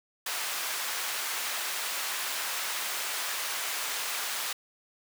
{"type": "high-pass noise", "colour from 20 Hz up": "pink", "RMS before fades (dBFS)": -33, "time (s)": [0.26, 4.53], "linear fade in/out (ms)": 5, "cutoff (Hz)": 1100, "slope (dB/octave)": 12, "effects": []}